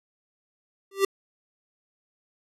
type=tone with exponential growth; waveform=square; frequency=392 Hz; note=G4; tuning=in tune; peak=-16 dBFS; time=0.91-1.05 s; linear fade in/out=5 ms; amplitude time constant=29 ms; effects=resampled to 32000 Hz